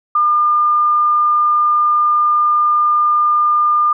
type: tone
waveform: sine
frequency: 1205 Hz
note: D6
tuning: 44 cents sharp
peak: -10 dBFS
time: 0.15-3.93 s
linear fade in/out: 5 ms
effects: none